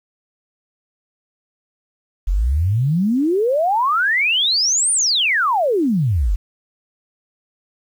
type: exponential two-way sweep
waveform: sine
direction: up then down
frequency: 41.2 to 9397 to 41.2 Hz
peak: -14 dBFS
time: 2.27-6.36 s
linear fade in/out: 10 ms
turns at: 4.92 s
effects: 8-bit